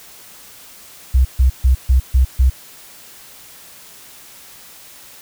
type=tone bursts; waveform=sine; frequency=64.6 Hz; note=C2; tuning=21 cents flat; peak=-8 dBFS; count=6; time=1.14-2.5 s; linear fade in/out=10 ms; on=110 ms; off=140 ms; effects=white hiss -41 dBFS RMS until 5.21 s